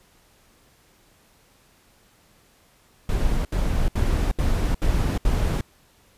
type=noise bursts; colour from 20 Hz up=brown; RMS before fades=-21 dBFS; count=6; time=3.09-5.61 s; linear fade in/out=2 ms; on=360 ms; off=72 ms; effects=pink hiss -58 dBFS RMS until 6.17 s + resampled to 32000 Hz